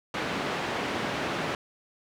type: band-pass noise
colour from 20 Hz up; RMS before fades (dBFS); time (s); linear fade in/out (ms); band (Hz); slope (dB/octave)
pink; -31; 0.14-1.55; 2; 190 to 3000; 12
effects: none